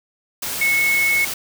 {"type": "tone in noise", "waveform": "sine", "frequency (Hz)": 2195, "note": "C#7", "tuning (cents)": -18, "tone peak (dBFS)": -15, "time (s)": [0.61, 1.25], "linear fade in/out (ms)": 5, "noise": "white", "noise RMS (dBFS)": -26, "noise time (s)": [0.42, 1.34], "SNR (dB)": 8, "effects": []}